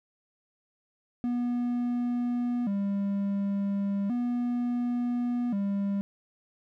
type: tone with vibrato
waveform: triangle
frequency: 220 Hz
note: A3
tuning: in tune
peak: -24 dBFS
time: 1.24-6.01 s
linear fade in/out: 0 ms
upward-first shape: square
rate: 0.35 Hz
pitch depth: 170 cents each way
effects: none